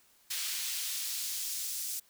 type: noise with high-pass filter sweep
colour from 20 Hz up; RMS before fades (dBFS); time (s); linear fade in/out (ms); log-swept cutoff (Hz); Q
pink; -36; 0.3-2; 10; 3000 to 6600; 0.85
effects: white hiss -65 dBFS RMS until 2.09 s